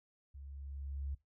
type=tone with level ramp; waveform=sine; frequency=69.4 Hz; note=C#2; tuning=3 cents sharp; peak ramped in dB=-48 to -36 dBFS; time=0.34-1.15 s; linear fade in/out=10 ms; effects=noise-tail reverb RT60 0.2 s tail -20 dB re dry